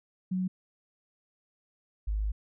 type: tone pair in turn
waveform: sine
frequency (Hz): 185 / 52.08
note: F#3 / G#1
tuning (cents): 0 / +6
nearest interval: octave + minor seventh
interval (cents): 2194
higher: first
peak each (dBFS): -27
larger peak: neither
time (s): 0.31-0.48 / 2.07-2.32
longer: second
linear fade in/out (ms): 10
effects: none